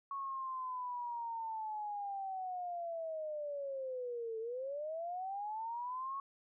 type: linear two-way sweep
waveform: sine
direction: down then up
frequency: 1108.7 to 440 to 1108.7 Hz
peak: -38 dBFS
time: 0.11-6.2 s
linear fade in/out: 2 ms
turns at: 4.39 s
effects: none